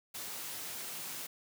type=high-pass noise; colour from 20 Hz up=white; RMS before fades=-42 dBFS; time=0.14-1.27 s; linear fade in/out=10 ms; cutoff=100 Hz; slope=96 dB/octave; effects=none